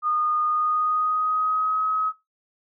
sine tone with pitch glide, 1226 to 1273.6 Hz, D#6 to D#6, -26 to +40 cents, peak -20 dBFS, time 0.02-2.13 s, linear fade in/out 50 ms, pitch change +66 cents, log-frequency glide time 0.44-1.84 s, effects noise-tail reverb RT60 0.2 s tail -18 dB re dry

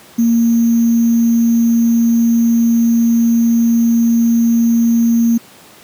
sine tone with sample-and-hold, 232 Hz, A#3, 8 cents flat, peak -8 dBFS, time 0.18-5.38 s, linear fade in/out 10 ms, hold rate 6300 Hz, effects pink hiss -41 dBFS RMS until 5.83 s + high-pass 150 Hz 12 dB/octave

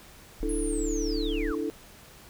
sine tone, 36.71 Hz, D1, in tune, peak -30 dBFS, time 0.4-1.52 s, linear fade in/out 10 ms
sine chord, D suspended second, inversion none, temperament equal, 293.7 / 329.6 / 440 Hz, D4 / E4 / A4, 0 / 0 / 0 cents, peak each -32 dBFS, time 0.43-1.7 s, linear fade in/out 0 ms
sine linear sweep, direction down, 10740 to 1027 Hz, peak -36 dBFS, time 0.49-1.55 s, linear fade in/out 2 ms
effects pink hiss -51 dBFS RMS until 2.29 s

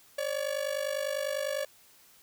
45% pulse ring-modulated tone, 569 Hz, C#5, 45 cents sharp, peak -27 dBFS, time 0.18-1.65 s, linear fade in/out 5 ms, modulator 25 Hz, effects white hiss -59 dBFS RMS until 2.22 s

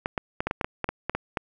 clicks, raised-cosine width 0.5 ms, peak -11 dBFS, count 12, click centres 0.059 / 0.178 / 0.405 / 0.47 / 0.511 / 0.612 / 0.645 / 0.843 / 0.89 / 1.096 / 1.15 / 1.372 s, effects none

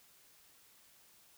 silence, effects white hiss -64 dBFS RMS until 1.37 s

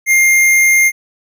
square tone, 2115 Hz, C7, 18 cents sharp, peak -8 dBFS, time 0.06-0.92 s, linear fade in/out 50 ms, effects none

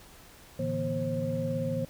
sine tone cluster, 110.8 / 145.6 / 164.1 / 239.6 / 532 Hz, A2 / D3 / E3 / A#3 / C5, +13 / -15 / -8 / +48 / +29 cents, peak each -36 / -37 / -34 / -35 / -32 dBFS, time 0.59-1.85 s, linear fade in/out 5 ms, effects pink hiss -53 dBFS RMS until 1.89 s

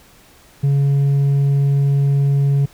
triangle tone with hard clipping, 140 Hz, C#3, 18 cents sharp, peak -11 dBFS, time 0.63-2.66 s, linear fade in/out 10 ms, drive 1 dB, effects pink hiss -48 dBFS RMS until 2.73 s

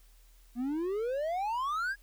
triangle exponential sweep, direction up, 233.1 to 1684 Hz, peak -28 dBFS, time 0.55-1.96 s, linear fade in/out 50 ms, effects added 40 Hz sine -56 dBFS peak until 2.02 s + white hiss -66 dBFS RMS until 2.02 s

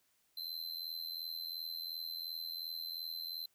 square tone with amplitude modulation, 4088 Hz, C8, 41 cents flat, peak -37 dBFS, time 0.37-3.46 s, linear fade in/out 5 ms, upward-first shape sine, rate 82.8 Hz, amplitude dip 80%, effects white hiss -75 dBFS RMS until 3.54 s

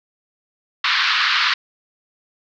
pink band-pass noise, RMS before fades -18 dBFS, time 0.84-1.54 s, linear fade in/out 5 ms, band 1100 to 4700 Hz, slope 48 dB/octave, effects none

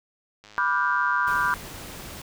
click train, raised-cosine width 0.2 ms, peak -30 dBFS, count 93, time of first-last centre 0.44-1.316 s, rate 105 Hz
sine chord, G dominant seventh, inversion first, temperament equal with one note detuned, 987.8 / 1174.7 / 1422.2 / 1568 Hz, B5 / D6 / F6 / G6, 0 / 0 / +31 / 0 cents, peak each -26 dBFS, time 0.58-1.54 s, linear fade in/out 0 ms
pink noise, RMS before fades -39 dBFS, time 1.27-2.22 s, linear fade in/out 5 ms
effects none

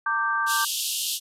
sine chord, G minor, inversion first, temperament equal with one note detuned, 912.6 / 1174.7 / 1568 Hz, Bb5 / D6 / G6, -37 / 0 / 0 cents, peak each -30 / -25 / -25 dBFS, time 0.06-0.65 s, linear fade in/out 5 ms
pink band-pass noise, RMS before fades -28 dBFS, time 0.46-1.2 s, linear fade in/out 50 ms, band 2800 to 14000 Hz, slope 96 dB/octave
effects none

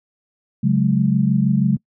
sine chord, C# suspended fourth, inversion none, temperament equal with one note detuned, 138.59 / 185 / 211.2 Hz, C#3 / F#3 / G#3, 0 / 0 / +29 cents, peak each -18 dBFS, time 0.63-1.77 s, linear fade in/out 10 ms, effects noise-tail reverb RT60 0.1 s tail -25 dB re dry

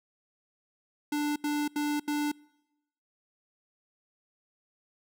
square tone bursts, 294.9 Hz, D4, 7 cents sharp, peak -28 dBFS, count 4, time 1.12-2.317 s, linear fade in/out 5 ms, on 240 ms, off 79 ms, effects noise-tail reverb RT60 1.0 s tail -26 dB re dry

